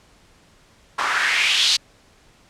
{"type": "noise with band-pass filter sweep", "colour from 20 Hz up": "white", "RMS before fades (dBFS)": -19, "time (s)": [0.98, 1.77], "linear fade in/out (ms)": 10, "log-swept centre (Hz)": [1100, 4400], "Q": 3.2, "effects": ["pink hiss -54 dBFS RMS until 2.49 s", "low-pass 8000 Hz 12 dB/octave"]}